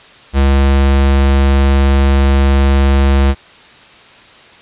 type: tone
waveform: square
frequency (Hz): 68.5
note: C#2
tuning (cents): -20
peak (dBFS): -8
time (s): 0.33-3.35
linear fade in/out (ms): 50
effects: white hiss -40 dBFS RMS until 4.61 s + resampled to 8000 Hz

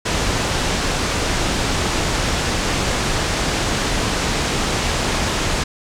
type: low-pass noise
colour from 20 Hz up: pink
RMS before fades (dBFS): -20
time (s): 0.05-5.64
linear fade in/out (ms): 10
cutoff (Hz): 7900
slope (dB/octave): 24
effects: none

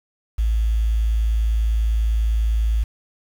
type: tone with quantisation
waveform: sine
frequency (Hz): 55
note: A1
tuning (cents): 0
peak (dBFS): -16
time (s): 0.38-2.84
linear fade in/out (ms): 10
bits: 7
effects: none

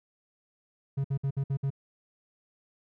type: tone bursts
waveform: triangle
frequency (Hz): 137.4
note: C#3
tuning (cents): -15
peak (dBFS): -24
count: 6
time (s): 0.97-1.704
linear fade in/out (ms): 10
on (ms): 74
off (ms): 58
effects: none

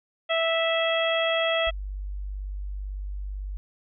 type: harmonic tone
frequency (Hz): 657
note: E5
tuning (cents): -6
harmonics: 1 / 2 / 3 / 4 / 5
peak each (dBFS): -24 / -31 / -30 / -31 / -29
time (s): 0.29-1.71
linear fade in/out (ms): 20
type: tone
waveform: sine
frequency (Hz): 48.99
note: G1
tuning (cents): 0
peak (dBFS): -30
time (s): 1.67-3.57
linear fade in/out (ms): 0
effects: none

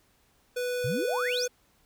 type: tone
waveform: square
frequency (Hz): 493.9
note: B4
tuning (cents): 0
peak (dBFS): -29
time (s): 0.56-1.48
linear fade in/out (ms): 10
type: exponential sweep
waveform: sine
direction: up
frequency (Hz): 106.9 to 6800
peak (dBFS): -29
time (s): 0.84-1.46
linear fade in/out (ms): 5
effects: pink hiss -66 dBFS RMS until 1.85 s

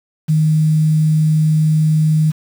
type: tone with quantisation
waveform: sine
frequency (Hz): 155.56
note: D#3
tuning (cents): 0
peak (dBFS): -10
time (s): 0.28-2.32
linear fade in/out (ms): 20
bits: 6
effects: none

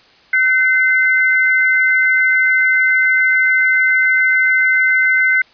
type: tone pair together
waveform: sine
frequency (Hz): 1525 / 2068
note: G6 / C7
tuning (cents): -48 / -21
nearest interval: perfect fourth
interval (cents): 527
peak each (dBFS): -13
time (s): 0.33-5.42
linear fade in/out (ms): 5
effects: white hiss -48 dBFS RMS until 5.53 s + resampled to 11025 Hz

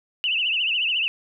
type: tone with vibrato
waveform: sine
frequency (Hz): 2794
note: F7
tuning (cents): 0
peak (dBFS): -20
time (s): 0.24-1.08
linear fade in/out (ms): 0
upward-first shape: triangle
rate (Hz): 14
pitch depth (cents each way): 170
effects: none

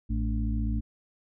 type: harmonic tone with a mistuned harmonic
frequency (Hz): 55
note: A1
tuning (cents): 0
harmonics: 1 / 2 / 4 / 5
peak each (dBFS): -27 / -33 / -33 / -38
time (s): 0.09-0.81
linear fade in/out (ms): 20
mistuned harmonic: 5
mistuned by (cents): +86
effects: none

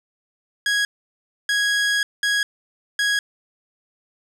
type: tone bursts at uneven times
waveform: sawtooth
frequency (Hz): 1656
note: G#6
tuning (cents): -5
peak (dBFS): -14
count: 4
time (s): 0.66-0.85 / 1.49-2.03 / 2.23-2.43 / 2.99-3.19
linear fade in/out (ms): 2
effects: low-pass 8000 Hz 12 dB/octave + 8-bit

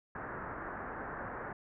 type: low-pass noise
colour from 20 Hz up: white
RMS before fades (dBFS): -42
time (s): 0.15-1.53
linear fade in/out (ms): 5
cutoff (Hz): 1700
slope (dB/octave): 48
effects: none

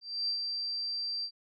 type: tone with ADSR envelope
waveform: sine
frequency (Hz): 4699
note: D8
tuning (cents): 0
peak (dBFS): -28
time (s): 0.01-1.31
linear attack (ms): 270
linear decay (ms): 96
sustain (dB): -4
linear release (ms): 72
effects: none

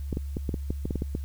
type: clicks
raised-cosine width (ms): 3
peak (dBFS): -16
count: 11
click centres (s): 0.128 / 0.171 / 0.369 / 0.492 / 0.542 / 0.705 / 0.855 / 0.908 / 0.957 / 1.021 / 1.151
effects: added 70 Hz sine -31 dBFS peak until 1.24 s + white hiss -58 dBFS RMS until 1.24 s

